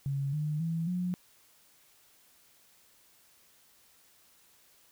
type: tone with pitch steps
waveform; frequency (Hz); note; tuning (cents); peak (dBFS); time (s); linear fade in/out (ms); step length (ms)
sine; 138.59 / 151.13 / 164.81 / 179.73; C#3 / D3 / E3 / F3; 0 / +50 / 0 / +50; -29; 0.06-1.14; 0; 270
effects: white hiss -63 dBFS RMS until 4.91 s